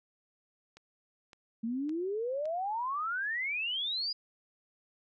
click train, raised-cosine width 0.2 ms, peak -35 dBFS, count 4, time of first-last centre 0.77-2.455 s, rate 1.78 Hz
sine exponential sweep, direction up, 220 to 4978 Hz, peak -31 dBFS, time 1.63-4.13 s, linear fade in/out 10 ms
effects none

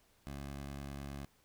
15% pulse tone, 69.8 Hz, C#2, 13 cents sharp, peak -36 dBFS, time 0.27-1.25 s, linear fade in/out 0 ms, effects pink hiss -70 dBFS RMS until 1.44 s

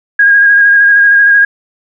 sine tone with vibrato, 1633 Hz, G#6, 30 cents flat, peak -3 dBFS, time 0.19-1.45 s, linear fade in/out 5 ms, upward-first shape square, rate 13 Hz, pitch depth 18 cents each way, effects none

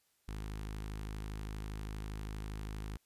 sawtooth tone with notch filter, 52.5 Hz, G#1, 19 cents sharp, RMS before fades -42 dBFS, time 0.28-2.97 s, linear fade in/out 0 ms, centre 590 Hz, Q 1.7, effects white hiss -75 dBFS RMS until 3.05 s + resampled to 32000 Hz

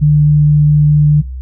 sine tone, 149.2 Hz, D3, 28 cents sharp, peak -5 dBFS, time 0.01-1.22 s, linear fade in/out 20 ms, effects noise-tail reverb RT60 0.2 s tail -20 dB re dry + added 64 Hz sine -21 dBFS peak until 1.41 s

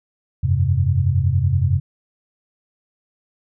sine chord, F suspended second, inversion none, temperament equal with one note detuned, 87.31 / 98 / 132.41 Hz, F2 / G2 / C3, 0 / 0 / +21 cents, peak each -19 dBFS, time 0.43-1.8 s, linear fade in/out 10 ms, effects none

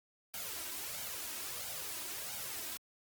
white noise with flanger, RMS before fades -42 dBFS, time 0.34-2.77 s, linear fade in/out 0 ms, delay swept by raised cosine 1.3 to 3.2 ms, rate 1.5 Hz, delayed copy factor +0.65, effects high-pass 60 Hz 12 dB/octave + Opus 48 kbps

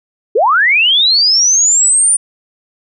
sine linear sweep, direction up, 370 to 9397 Hz, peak -7 dBFS, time 0.35-2.17 s, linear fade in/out 10 ms, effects none

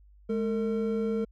triangle tone pair together, 211.3 / 453.7 Hz, G#3 / A#4, +30 / -47 cents, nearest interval octave + minor second, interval 1323 cents, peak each -27 / -27 dBFS, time 0.29-1.25 s, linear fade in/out 10 ms, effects added 50 Hz sine -53 dBFS peak until 1.31 s

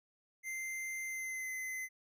square tone with pitch glide, 2084 to 2045 Hz, C7 to C7, -7 to -40 cents, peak -39 dBFS, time 0.43-1.89 s, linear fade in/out 50 ms, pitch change -33 cents, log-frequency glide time 1.05-1.5 s, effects none

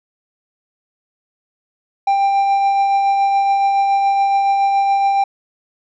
triangle tone with tremolo, 791 Hz, G5, 15 cents sharp, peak -9 dBFS, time 2.07-5.24 s, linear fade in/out 5 ms, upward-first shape triangle, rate 7.1 Hz, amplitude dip 30%, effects resampled to 16000 Hz

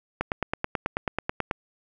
click train, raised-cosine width 0.5 ms, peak -10 dBFS, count 13, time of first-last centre 0.21-1.512 s, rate 9.22 Hz, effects none

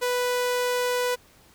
sawtooth tone, 493.9 Hz, B4, in tune, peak -19 dBFS, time 0.01-1.16 s, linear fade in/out 20 ms, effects pink hiss -56 dBFS RMS until 1.54 s

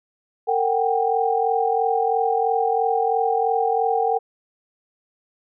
sine tone cluster, 456.9 / 752 / 795 Hz, A#4 / F#5 / G5, -35 / +28 / +24 cents, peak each -22 dBFS, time 0.47-4.19 s, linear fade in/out 20 ms, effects none

